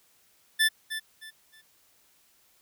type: tone with echo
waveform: 25% pulse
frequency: 1760 Hz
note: A6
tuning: in tune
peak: -16 dBFS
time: 0.59-0.69 s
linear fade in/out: 20 ms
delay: 310 ms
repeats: 3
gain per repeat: -11 dB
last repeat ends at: 1.62 s
effects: white hiss -64 dBFS RMS until 2.61 s